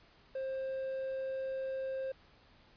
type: tone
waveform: triangle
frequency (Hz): 530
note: C5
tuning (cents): +22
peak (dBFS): -33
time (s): 0.35-2.12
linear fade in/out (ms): 5
effects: pink hiss -63 dBFS RMS until 2.76 s + resampled to 11025 Hz